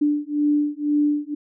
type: beating tone pair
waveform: sine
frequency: 293.7 / 295.7 Hz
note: D4 / D4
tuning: 0 / +12 cents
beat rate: 2 Hz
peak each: -21 dBFS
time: 0.01-1.35 s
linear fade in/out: 10 ms
effects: none